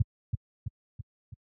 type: tone with echo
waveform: sine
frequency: 103.1 Hz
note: G#2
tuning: 12 cents flat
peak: -17 dBFS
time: 0-0.02 s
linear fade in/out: 5 ms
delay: 330 ms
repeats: 4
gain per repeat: -5 dB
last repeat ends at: 1.34 s
effects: high-pass 60 Hz 12 dB/octave